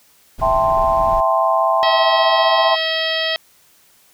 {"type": "noise", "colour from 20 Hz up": "brown", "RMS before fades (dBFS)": -27, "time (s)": [0.38, 1.21], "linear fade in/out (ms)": 10}
{"type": "chord", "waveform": "sine", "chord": "A minor seventh", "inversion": "second", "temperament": "equal", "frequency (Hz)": [659.3, 784, 880, 1046.5], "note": ["E5", "G5", "A5", "C6"], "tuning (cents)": [0, 0, 0, 0], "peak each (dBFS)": [-17, -20, -22, -17], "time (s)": [0.41, 2.76], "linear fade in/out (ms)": 20}
{"type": "harmonic tone", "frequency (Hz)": 644, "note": "E5", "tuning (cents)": -41, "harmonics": [1, 2, 3, 4, 5, 6, 7, 8], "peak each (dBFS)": [-23, -32, -23, -29, -22, -28, -29, -30], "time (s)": [1.83, 3.36], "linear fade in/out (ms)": 0}
{"effects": ["white hiss -53 dBFS RMS until 4.13 s"]}